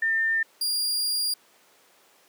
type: tone pair in turn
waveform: sine / sawtooth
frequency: 1802 / 4811 Hz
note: A6 / D8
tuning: +41 / +41 cents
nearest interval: octave + perfect fourth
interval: 1700 cents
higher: second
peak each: -21 dBFS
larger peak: neither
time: 0.02-0.43 / 0.61-1.34 s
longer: second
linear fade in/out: 5 ms
effects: pink hiss -58 dBFS RMS until 2.28 s + high-pass 400 Hz 12 dB/octave